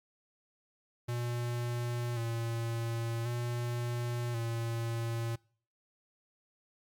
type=tone with vibrato; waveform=square; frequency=117.9 Hz; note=A#2; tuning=20 cents sharp; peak=-33 dBFS; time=1.08-5.36 s; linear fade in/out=10 ms; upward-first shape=square; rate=0.46 Hz; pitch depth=34 cents each way; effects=noise-tail reverb RT60 0.5 s tail -25 dB re dry + MP3 96 kbps